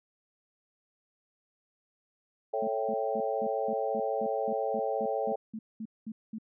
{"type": "chord", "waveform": "sine", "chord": "A dominant seventh", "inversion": "none", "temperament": "equal", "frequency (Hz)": [440, 554.4, 659.3, 784], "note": ["A4", "C#5", "E5", "G5"], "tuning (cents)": [0, 0, 0, 0], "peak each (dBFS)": [-33, -33, -35, -34], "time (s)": [2.53, 5.36], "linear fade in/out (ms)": 10}
{"type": "tone bursts", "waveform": "sine", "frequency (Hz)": 220, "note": "A3", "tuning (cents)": 0, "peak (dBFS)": -35, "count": 15, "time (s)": [2.62, 6.385], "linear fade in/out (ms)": 5, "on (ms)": 55, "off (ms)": 210}
{"effects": []}